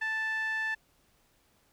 sawtooth tone with band-pass filter, 880 Hz, A5, in tune, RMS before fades -32 dBFS, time 0.01-0.75 s, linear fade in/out 10 ms, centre 1900 Hz, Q 6.3, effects pink hiss -68 dBFS RMS until 1.72 s

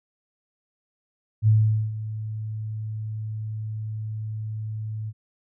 sine tone with ADSR envelope, 108.6 Hz, A2, 22 cents flat, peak -13 dBFS, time 1.42-5.13 s, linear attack 54 ms, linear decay 440 ms, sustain -15 dB, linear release 45 ms, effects none

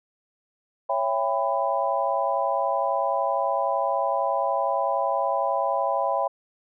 sine chord, C# half-diminished seventh, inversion none, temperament just, 554.4 / 665.2 / 798.3 / 997.9 Hz, C#5 / E5 / G5 / B5, 0 / +16 / +31 / +18 cents, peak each -27 dBFS, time 0.89-6.28 s, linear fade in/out 10 ms, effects none

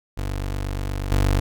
25% pulse tone with level steps, 48.4 Hz, G1, 21 cents flat, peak -21 / -13 dBFS, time 0.17-1.4 s, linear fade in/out 10 ms, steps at 1.11 s, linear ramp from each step 10 ms, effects none

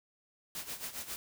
white noise with tremolo, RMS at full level -39 dBFS, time 0.55-1.16 s, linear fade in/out 0 ms, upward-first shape sine, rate 7.4 Hz, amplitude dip 75%, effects none

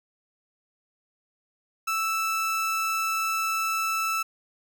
30% pulse tone, 1318.5 Hz, E6, in tune, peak -22 dBFS, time 1.87-4.23 s, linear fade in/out 10 ms, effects none

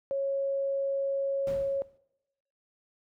sine tone, 550 Hz, C#5, 14 cents flat, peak -27 dBFS, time 0.11-1.82 s, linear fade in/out 0 ms
brown noise with exponential decay, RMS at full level -34 dBFS, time 1.47-1.98 s, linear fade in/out 1 ms, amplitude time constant 110 ms
effects noise-tail reverb RT60 0.9 s tail -22 dB re dry + high-pass 60 Hz 12 dB/octave

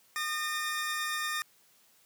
sawtooth tone pair together, 1218.9 / 1824 Hz, D#6 / A#6, -36 / -38 cents, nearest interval perfect fifth, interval 698 cents, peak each -31 / -30 dBFS, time 0.16-1.42 s, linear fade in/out 0 ms, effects white hiss -64 dBFS RMS until 2.05 s + high-pass 100 Hz 12 dB/octave

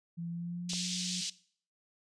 sine tone with pitch glide, 169.5 to 180.62 Hz, E3 to F#3, +49 to -41 cents, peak -36 dBFS, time 0.17-1.22 s, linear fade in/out 20 ms, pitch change +110 cents, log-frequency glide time 0.3-0.88 s
white band-pass noise, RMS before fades -37 dBFS, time 0.69-1.3 s, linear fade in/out 5 ms, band 3100 to 6600 Hz, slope 24 dB/octave
click, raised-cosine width 1 ms, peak -33 dBFS, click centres 0.734 s
effects noise-tail reverb RT60 0.5 s tail -19 dB re dry + resampled to 22050 Hz

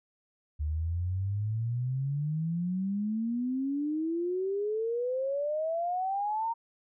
sine exponential sweep, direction up, 73.4 to 932.3 Hz, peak -28 dBFS, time 0.59-6.54 s, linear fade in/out 20 ms, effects none

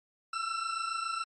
40% pulse tone pair together, 1330.8 / 1358 Hz, E6 / F6, +16 / -49 cents, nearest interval unison, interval 35 cents, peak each -33 / -35 dBFS, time 0.33-1.24 s, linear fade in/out 5 ms, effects MP3 32 kbps

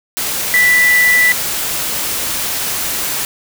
sine tone in noise, 1975.5 Hz, B6, in tune, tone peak -8 dBFS, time 0.54-1.32 s, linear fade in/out 0 ms, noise white, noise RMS -19 dBFS, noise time 0.17-3.25 s, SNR +8 dB, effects none

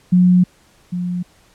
sine tone pair in turn, 180.5 / 178.12 Hz, F#3 / F3, -43 / +34 cents, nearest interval unison, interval 23 cents, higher first, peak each -8 / -19 dBFS, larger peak first, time 0.12-0.44 / 0.92-1.23 s, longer first, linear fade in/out 10 ms, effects pink hiss -53 dBFS RMS until 1.54 s + low-pass 11000 Hz 12 dB/octave

